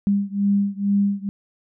sine beating tone pair, 199.7 / 201.9 Hz, G3 / G#3, +32 / -49 cents, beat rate 2.2 Hz, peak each -20 / -21 dBFS, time 0.07-1.29 s, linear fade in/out 0 ms, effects none

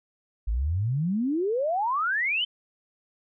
sine exponential sweep, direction up, 50 to 3136 Hz, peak -23 dBFS, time 0.47-2.45 s, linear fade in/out 10 ms, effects none

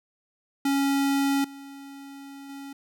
square tone with level steps, 277.2 Hz, C#4, in tune, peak -22 / -41 / -38 dBFS, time 0.65-2.73 s, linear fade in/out 5 ms, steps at 1.44 / 2.49 s, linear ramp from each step 5 ms, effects none

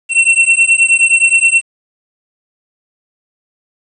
square beating tone pair, 2706 / 2715.5 Hz, E7 / F7, +45 / -49 cents, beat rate 9.5 Hz, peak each -11 dBFS, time 0.09-1.62 s, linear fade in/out 50 ms, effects resampled to 22050 Hz + 7-bit

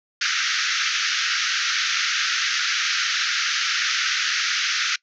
pink band-pass noise, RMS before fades -23 dBFS, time 0.21-4.96 s, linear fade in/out 5 ms, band 1300 to 6400 Hz, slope 96 dB/octave, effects noise-tail reverb RT60 0.1 s tail -23 dB re dry

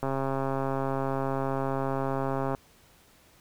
click train, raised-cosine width 1 ms, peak -16 dBFS, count 341, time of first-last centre 0.03-2.549 s, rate 135 Hz, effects pink hiss -59 dBFS RMS until 3.4 s

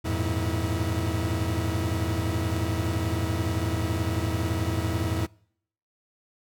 40% pulse tone cluster, 85.3 / 103.4 / 115 / 323.3 Hz, F2 / G#2 / A#2 / E4, -40 / -7 / -23 / -34 cents, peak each -28 / -30 / -31 / -31 dBFS, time 0.04-5.27 s, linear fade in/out 20 ms, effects noise-tail reverb RT60 0.7 s tail -26 dB re dry

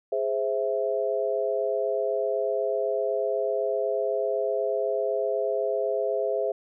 sine chord, Ab augmented, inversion none, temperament equal, 415.3 / 523.3 / 659.3 Hz, Ab4 / C5 / E5, 0 / 0 / 0 cents, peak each -28 dBFS, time 0.12-6.52 s, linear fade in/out 5 ms, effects none

